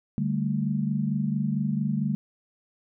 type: chord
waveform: sine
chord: D suspended fourth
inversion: none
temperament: just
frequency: 146.83 / 195.78 / 220.2 Hz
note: D3 / G3 / A3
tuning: 0 / -2 / +2 cents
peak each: -28 dBFS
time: 0.18-2.15 s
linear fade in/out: 0 ms
effects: none